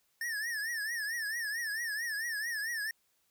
square tone with vibrato, 1784 Hz, A6, 23 cents sharp, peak -34 dBFS, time 0.21-2.91 s, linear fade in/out 2 ms, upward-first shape triangle, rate 4.5 Hz, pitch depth 150 cents each way, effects white hiss -74 dBFS RMS until 3.3 s

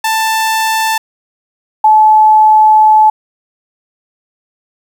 sawtooth / sine tone pair in turn, 885 / 862.8 Hz, A5 / A5, +10 / -34 cents, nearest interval unison, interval 44 cents, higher first, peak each -7 / -3 dBFS, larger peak second, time 0.04-0.98 / 1.84-3.1 s, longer second, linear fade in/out 5 ms, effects 7-bit

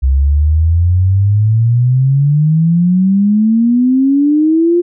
sine exponential sweep, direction up, 64.9 to 353.9 Hz, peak -7 dBFS, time 0.02-4.82 s, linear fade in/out 20 ms, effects none

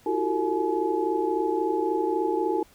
sine tone cluster, 327 / 359.8 / 383.5 / 449.7 / 851 Hz, E4 / F#4 / G4 / A4 / G#5, -14 / -48 / -38 / +38 / +42 cents, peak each -29 dBFS, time 0.06-2.63 s, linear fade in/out 5 ms, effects pink hiss -57 dBFS RMS until 2.74 s

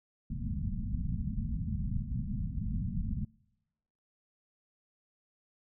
pink low-pass noise, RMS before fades -34 dBFS, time 0.3-3.25 s, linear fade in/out 5 ms, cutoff 240 Hz, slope 96 dB/octave, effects noise-tail reverb RT60 1.0 s tail -26 dB re dry

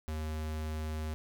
square tone, 77.78 Hz, D#2, in tune, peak -35 dBFS, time 0.08-1.14 s, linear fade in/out 0 ms, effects none

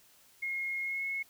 sine tone with pitch glide, 2152 to 2181 Hz, C7 to C#7, +48 to -29 cents, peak -32 dBFS, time 0.42-1.23 s, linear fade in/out 10 ms, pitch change +23 cents, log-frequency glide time 0.82-1.04 s, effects white hiss -62 dBFS RMS until 1.29 s

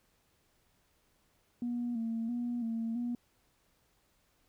sine tone with vibrato, 234 Hz, A#3, 7 cents sharp, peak -31 dBFS, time 1.62-3.15 s, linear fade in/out 2 ms, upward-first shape square, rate 1.5 Hz, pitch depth 49 cents each way, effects tanh soft clip ceiling -28 dBFS + pink hiss -72 dBFS RMS until 4.48 s

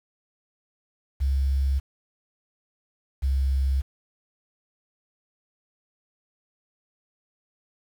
sine tone pair in turn, 67.9 / 67.2 Hz, C#2 / C2, -35 / +47 cents, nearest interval unison, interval 18 cents, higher first, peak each -20 dBFS, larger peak neither, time 1.2-1.8 / 3.22-3.82 s, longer neither, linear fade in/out 20 ms, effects 8-bit

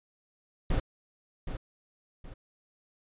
brown noise with echo, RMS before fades -26 dBFS, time 0.7-0.8 s, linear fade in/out 5 ms, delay 770 ms, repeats 2, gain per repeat -9 dB, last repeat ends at 2.34 s, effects resampled to 8000 Hz

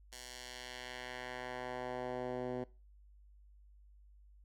10% pulse tone with band-pass filter sweep, 125.2 Hz, B2, 24 cents sharp, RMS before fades -43 dBFS, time 0.12-2.64 s, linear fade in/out 5 ms, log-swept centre 6800 to 350 Hz, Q 0.84, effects noise-tail reverb RT60 0.3 s tail -21 dB re dry + added 50 Hz sine -58 dBFS peak until 4.44 s

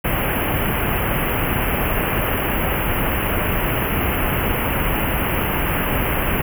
pink band-stop noise, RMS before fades -20 dBFS, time 0.04-6.42 s, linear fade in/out 10 ms, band 3000 to 11000 Hz, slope 96 dB/octave, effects none

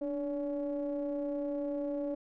triangle ring-modulated tone, 138.59 Hz, C#3, in tune, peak -27 dBFS, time 0.01-2.15 s, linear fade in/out 10 ms, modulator 431 Hz, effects none

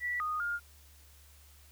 sine tone with pitch steps, 1953 / 1236 / 1414 Hz, B6 / D#6 / F6, -20 / -12 / +21 cents, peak -31 dBFS, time 0-0.6 s, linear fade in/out 50 ms, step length 200 ms, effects added 72 Hz sine -57 dBFS peak until 1.71 s + white hiss -61 dBFS RMS until 1.71 s

